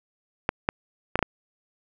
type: clicks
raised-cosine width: 0.5 ms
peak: -6 dBFS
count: 5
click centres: 0.491 / 0.689 / 1.156 / 1.191 / 1.227 s
effects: none